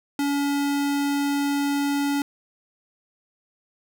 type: tone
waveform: square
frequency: 283.8 Hz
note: C#4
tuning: 41 cents sharp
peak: -22 dBFS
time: 0.19-2.22 s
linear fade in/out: 2 ms
effects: none